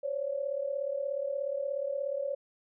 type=tone pair together; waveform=sine; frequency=532 / 568.8 Hz; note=C5 / C#5; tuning=+29 / +45 cents; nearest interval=minor second; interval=116 cents; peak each=-35 / -32 dBFS; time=0.03-2.35 s; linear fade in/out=10 ms; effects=none